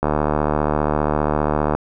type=click train; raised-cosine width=1 ms; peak=-4 dBFS; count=130; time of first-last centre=0.03-1.75 s; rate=75 Hz; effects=none